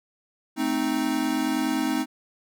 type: chord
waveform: square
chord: A diminished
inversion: none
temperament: equal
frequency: 220 / 261.6 / 311.1 Hz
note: A3 / C4 / Eb4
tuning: 0 / 0 / 0 cents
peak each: -32 / -27 / -27 dBFS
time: 0.56-2.06 s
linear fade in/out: 50 ms
effects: none